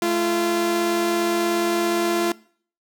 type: tone pair together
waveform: sawtooth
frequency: 216.5 / 343.3 Hz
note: A3 / F4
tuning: -28 / -30 cents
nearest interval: minor sixth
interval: 798 cents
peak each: -24 / -16 dBFS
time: 0.02-2.32 s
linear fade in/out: 2 ms
effects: noise-tail reverb RT60 0.5 s tail -21 dB re dry